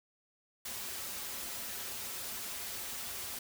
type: noise with comb filter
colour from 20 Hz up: white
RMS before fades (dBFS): -41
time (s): 0.65-3.39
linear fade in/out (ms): 5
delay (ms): 6.5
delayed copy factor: -0.6
effects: none